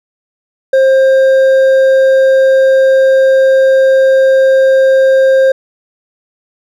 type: tone with hard clipping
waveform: triangle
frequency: 531 Hz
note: C5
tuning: 25 cents sharp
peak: -6 dBFS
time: 0.73-5.52 s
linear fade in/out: 5 ms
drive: 8 dB
effects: none